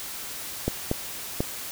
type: clicks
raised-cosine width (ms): 2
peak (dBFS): -10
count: 3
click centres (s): 0.68 / 0.914 / 1.405
effects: white hiss -36 dBFS RMS until 1.71 s